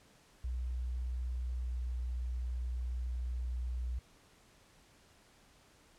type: tone with pitch glide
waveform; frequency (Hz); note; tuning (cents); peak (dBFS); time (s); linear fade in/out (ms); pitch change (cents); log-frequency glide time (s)
sine; 61.8 to 61.37; B1 to B1; +2 to -10; -34; 0.44-3.99; 5; -12; 1.59-1.67
effects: pink hiss -64 dBFS RMS until 5.98 s + low-pass 10000 Hz 12 dB/octave